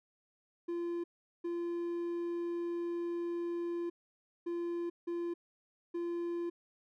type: tone bursts at uneven times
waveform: triangle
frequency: 343.8 Hz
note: F4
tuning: 27 cents flat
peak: -32 dBFS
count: 5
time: 0.68-1.04 / 1.44-3.9 / 4.46-4.9 / 5.07-5.34 / 5.94-6.5 s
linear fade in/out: 10 ms
effects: none